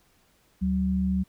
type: tone pair together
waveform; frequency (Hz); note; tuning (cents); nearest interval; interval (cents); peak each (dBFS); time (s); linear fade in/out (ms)
sine; 74.32 / 188.3; D2 / F#3; +21 / +31; octave + major third; 1610; -29 / -23; 0.61-1.24; 20
effects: pink hiss -64 dBFS RMS until 1.28 s